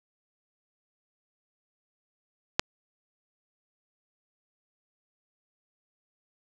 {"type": "click", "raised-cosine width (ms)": 0.2, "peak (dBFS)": -3, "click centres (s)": 2.595, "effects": []}